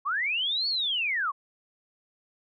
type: linear two-way sweep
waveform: sine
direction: up then down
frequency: 1046.5 to 4484 to 1046.5 Hz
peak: -25 dBFS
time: 0.05-1.32 s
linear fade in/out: 20 ms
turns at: 0.68 s
effects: none